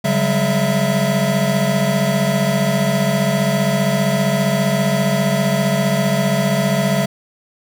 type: tone cluster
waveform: square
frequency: 141.5 / 186.7 / 201.8 / 661 Hz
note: C#3 / F#3 / G#3 / E5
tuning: +36 / +16 / -49 / +5 cents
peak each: -21 dBFS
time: 0.04-7.06 s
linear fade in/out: 10 ms
effects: none